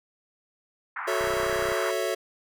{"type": "band-pass noise", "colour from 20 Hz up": "pink", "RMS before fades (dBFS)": -33, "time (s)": [0.96, 1.91], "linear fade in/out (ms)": 5, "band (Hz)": [910, 2000], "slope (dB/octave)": 48}
{"type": "chord", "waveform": "square", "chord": "F# minor seventh", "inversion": "none", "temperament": "equal", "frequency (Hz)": [370, 440, 554.4, 659.3], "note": ["F#4", "A4", "C#5", "E5"], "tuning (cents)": [0, 0, 0, 0], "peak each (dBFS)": -32, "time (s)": [1.07, 2.15], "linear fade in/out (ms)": 10}
{"type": "click train", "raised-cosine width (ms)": 5, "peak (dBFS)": -29, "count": 17, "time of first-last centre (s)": [1.21, 1.72], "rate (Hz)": 31.4}
{"effects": []}